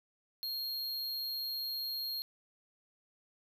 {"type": "tone", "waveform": "square", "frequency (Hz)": 4245, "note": "C8", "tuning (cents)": 24, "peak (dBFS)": -36, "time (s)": [0.43, 2.22], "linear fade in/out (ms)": 0, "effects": []}